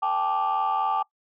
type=chord; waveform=sine; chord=G suspended second; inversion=none; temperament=equal with one note detuned; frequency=784 / 867.9 / 1174.7 Hz; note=G5 / A5 / D6; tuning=0 / -24 / 0 cents; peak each=-25 dBFS; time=0.02-1.03 s; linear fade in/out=10 ms; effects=noise-tail reverb RT60 0.1 s tail -22 dB re dry + tanh soft clip ceiling -17 dBFS